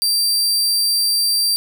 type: tone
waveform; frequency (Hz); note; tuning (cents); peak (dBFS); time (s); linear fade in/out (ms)
sawtooth; 4699; D8; 0; -12; 0.02-1.56; 0
effects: none